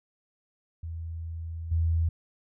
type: tone with level steps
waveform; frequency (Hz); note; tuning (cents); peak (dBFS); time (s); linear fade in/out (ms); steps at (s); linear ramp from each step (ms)
sine; 82.41; E2; 0; -33 / -22; 0.83-2.09; 5; 1.71; 10
effects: none